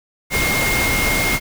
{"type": "tone in noise", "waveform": "sine", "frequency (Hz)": 2136, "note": "C7", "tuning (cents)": 35, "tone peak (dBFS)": -19, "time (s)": [0.3, 1.4], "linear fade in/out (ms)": 50, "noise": "pink", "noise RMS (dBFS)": -20, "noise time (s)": [0.3, 1.4], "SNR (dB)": -2, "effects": []}